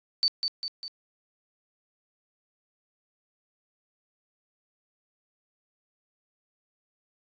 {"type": "tone with echo", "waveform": "sine", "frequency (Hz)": 4548, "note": "C#8", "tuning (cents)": 44, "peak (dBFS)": -20, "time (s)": [0.23, 0.28], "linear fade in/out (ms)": 0, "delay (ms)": 200, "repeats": 3, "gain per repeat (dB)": -5, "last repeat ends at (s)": 0.88, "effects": ["resampled to 16000 Hz", "10-bit"]}